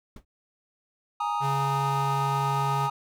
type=noise with exponential decay; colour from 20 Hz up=brown; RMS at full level=-34 dBFS; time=0.16-0.25 s; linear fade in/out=5 ms; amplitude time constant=18 ms
type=chord; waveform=triangle; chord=Ab suspended second; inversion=none; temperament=equal; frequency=830.6 / 932.3 / 1244.5 Hz; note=Ab5 / Bb5 / Eb6; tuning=0 / 0 / 0 cents; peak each=-28 dBFS; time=1.2-2.9 s; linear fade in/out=5 ms
type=tone; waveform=square; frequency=139.2 Hz; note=C#3; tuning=8 cents sharp; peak=-28 dBFS; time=1.4-2.9 s; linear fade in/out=50 ms
effects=none